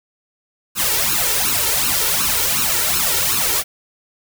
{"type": "noise with flanger", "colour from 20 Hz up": "white", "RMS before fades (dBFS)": -18, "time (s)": [0.75, 3.64], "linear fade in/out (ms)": 50, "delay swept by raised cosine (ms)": [0.73, 2.23], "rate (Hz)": 2.7, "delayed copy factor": 0.85, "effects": []}